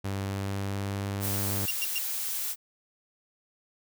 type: tone with pitch glide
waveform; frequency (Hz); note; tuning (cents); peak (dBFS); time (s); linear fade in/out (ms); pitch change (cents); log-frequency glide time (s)
sawtooth; 98 to 99.54; G2 to G2; 0 to +27; -26; 0.04-1.66; 10; +27; 0.24-1.03
type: noise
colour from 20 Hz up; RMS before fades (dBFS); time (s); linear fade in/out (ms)
blue; -32; 1.2-2.56; 50
type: tone bursts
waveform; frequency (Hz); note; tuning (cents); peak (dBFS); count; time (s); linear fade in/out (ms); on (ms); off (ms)
35% pulse; 2781; F7; -8; -27; 3; 1.68-1.984; 2; 28; 110
effects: none